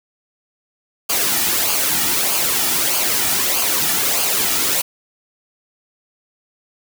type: noise with flanger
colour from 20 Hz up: white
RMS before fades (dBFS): -18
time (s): 1.09-4.82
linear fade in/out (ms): 10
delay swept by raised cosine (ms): 0.53 to 1.93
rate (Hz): 1.6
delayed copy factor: -0.55
effects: none